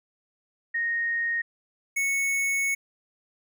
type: tone pair in turn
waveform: sine / square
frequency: 1861 / 2209 Hz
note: A#6 / C#7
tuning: -3 / -7 cents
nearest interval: minor third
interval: 296 cents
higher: second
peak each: -24 dBFS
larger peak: neither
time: 0.74-1.42 / 1.96-2.75 s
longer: second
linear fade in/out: 10 ms
effects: none